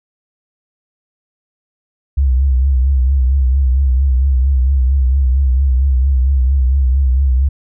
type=tone with vibrato; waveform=sine; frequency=65.9 Hz; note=C2; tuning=13 cents sharp; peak=-9 dBFS; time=2.17-7.49 s; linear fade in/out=10 ms; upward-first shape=triangle; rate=4.4 Hz; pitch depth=110 cents each way; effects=none